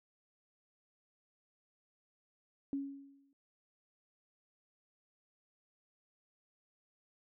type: tone with exponential decay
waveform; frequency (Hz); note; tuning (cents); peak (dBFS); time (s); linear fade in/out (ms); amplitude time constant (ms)
sine; 277.2; C#4; 0; -32; 2.73-3.33; 1; 130
effects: none